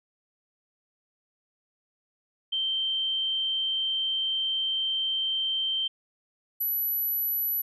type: tone pair in turn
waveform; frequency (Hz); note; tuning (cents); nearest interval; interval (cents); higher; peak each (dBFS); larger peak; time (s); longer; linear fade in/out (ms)
sine; 3129 / 11865; G7 / F#9; -4 / +4; octave + major seventh; 2308; second; -25; neither; 2.52-5.88 / 6.6-7.62; first; 10
effects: none